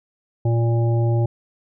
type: harmonic tone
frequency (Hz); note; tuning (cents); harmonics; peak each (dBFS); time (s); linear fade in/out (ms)
116.54; A#2; 0; 1 / 3 / 5 / 7; -16 / -26 / -30 / -33; 0.45-1.26; 5
effects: none